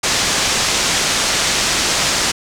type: low-pass noise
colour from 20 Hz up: white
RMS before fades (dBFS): -17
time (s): 0.03-2.32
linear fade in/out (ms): 10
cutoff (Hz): 7300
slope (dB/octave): 24
effects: none